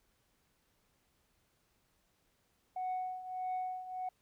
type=tone with tremolo; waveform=sine; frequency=740 Hz; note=F#5; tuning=in tune; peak=-31 dBFS; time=2.76-4.09 s; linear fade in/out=5 ms; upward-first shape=triangle; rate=1.6 Hz; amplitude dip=80%; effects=tanh soft clip ceiling -32 dBFS + pink hiss -75 dBFS RMS until 4.21 s